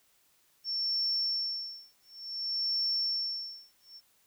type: tone with tremolo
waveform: sine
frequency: 5430 Hz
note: F8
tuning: 50 cents flat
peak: -26 dBFS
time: 0.64-4.01 s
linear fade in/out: 50 ms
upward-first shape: sine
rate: 0.56 Hz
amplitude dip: 100%
effects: tanh soft clip ceiling -23 dBFS + white hiss -68 dBFS RMS until 4.26 s